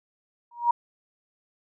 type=tone with exponential growth; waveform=sine; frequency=950 Hz; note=A#5; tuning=33 cents sharp; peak=-14 dBFS; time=0.51-0.71 s; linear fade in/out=5 ms; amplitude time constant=43 ms; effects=none